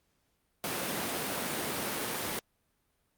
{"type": "high-pass noise", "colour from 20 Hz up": "pink", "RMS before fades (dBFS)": -34, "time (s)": [0.64, 2.39], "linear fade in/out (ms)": 0, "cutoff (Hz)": 200, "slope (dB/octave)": 12, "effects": ["pink hiss -75 dBFS RMS until 3.17 s", "Opus 48 kbps"]}